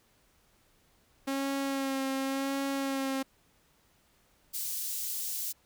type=tone with vibrato; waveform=sawtooth; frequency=271.5 Hz; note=C#4; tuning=36 cents flat; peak=-26 dBFS; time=1.27-3.23 s; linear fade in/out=10 ms; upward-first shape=sine; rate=0.91 Hz; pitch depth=23 cents each way
type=high-pass noise; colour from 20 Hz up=white; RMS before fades=-35 dBFS; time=4.53-5.53 s; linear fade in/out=20 ms; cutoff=5300 Hz; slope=12 dB/octave
effects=pink hiss -67 dBFS RMS until 5.65 s